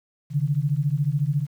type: beating tone pair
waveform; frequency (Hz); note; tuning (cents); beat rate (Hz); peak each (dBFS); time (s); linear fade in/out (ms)
sine; 137.7 / 151.7; C#3 / D#3; -11 / -44; 14; -23; 0.3-1.47; 50
effects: 9-bit